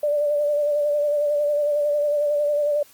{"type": "tone with vibrato", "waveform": "sine", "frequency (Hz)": 587.3, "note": "D5", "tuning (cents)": 0, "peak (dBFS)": -18, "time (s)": [0.03, 2.83], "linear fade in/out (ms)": 5, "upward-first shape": "sine", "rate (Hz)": 11, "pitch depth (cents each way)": 31, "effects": ["white hiss -52 dBFS RMS until 2.93 s", "Opus 32 kbps"]}